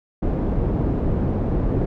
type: low-pass noise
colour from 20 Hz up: pink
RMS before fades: -21 dBFS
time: 0.22-1.86 s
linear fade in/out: 10 ms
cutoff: 450 Hz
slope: 12 dB/octave
effects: none